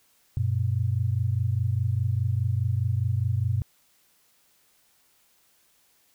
sine tone pair together, 95.72 / 120.6 Hz, G2 / B2, -41 / -41 cents, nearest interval major third, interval 400 cents, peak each -25 dBFS, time 0.37-3.62 s, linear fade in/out 0 ms, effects white hiss -64 dBFS RMS until 6.14 s

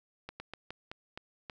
slowing click train, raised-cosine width 0.3 ms, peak -25 dBFS, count 7, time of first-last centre 0.29-1.498 s, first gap 110 ms, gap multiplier 1.24, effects none

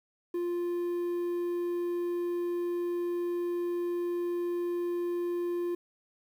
triangle tone, 349.2 Hz, F4, in tune, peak -27 dBFS, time 0.34-5.75 s, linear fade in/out 5 ms, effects 10-bit

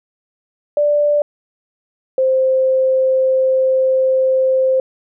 sine tone pair in turn, 587.3 / 523.2 Hz, D5 / C5, 0 / 0 cents, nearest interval major second, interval 200 cents, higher first, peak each -11 dBFS, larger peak neither, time 0.77-1.22 / 2.18-4.8 s, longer second, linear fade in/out 2 ms, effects none

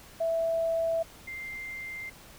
sine tone pair in turn, 659.3 / 2093 Hz, E5 / C7, 0 / 0 cents, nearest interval octave + minor sixth, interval 2000 cents, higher second, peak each -25 / -36 dBFS, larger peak first, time 0.2-1.03 / 1.27-2.1 s, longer neither, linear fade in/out 10 ms, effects pink hiss -51 dBFS RMS until 2.38 s

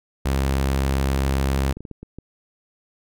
sawtooth tone, 67.5 Hz, C#2, 45 cents flat, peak -15 dBFS, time 0.25-1.73 s, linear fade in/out 10 ms
clicks, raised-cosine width 3 ms, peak -23 dBFS, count 10, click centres 1.178 / 1.276 / 1.58 / 1.705 / 1.77 / 1.806 / 1.852 / 1.913 / 2.03 / 2.186 s
effects none

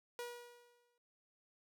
sawtooth tone with exponential decay, 481.7 Hz, B4, 43 cents flat, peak -37 dBFS, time 0.19-0.98 s, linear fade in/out 1 ms, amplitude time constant 170 ms, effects none

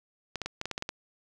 clicks, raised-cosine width 0.2 ms, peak -16 dBFS, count 9, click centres 0.357 / 0.417 / 0.46 / 0.614 / 0.656 / 0.713 / 0.779 / 0.824 / 0.891 s, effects none

